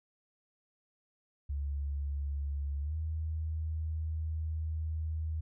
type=tone with pitch glide; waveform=sine; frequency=70.9 to 79.12 Hz; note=C#2 to D#2; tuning=+40 to +30 cents; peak=-32 dBFS; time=1.49-5.41 s; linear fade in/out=10 ms; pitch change=+190 cents; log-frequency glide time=2.81-2.95 s; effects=none